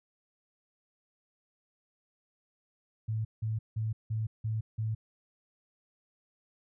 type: tone bursts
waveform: sine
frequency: 110 Hz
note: A2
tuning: in tune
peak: -29 dBFS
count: 6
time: 3.08-4.95 s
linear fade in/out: 10 ms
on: 170 ms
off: 170 ms
effects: none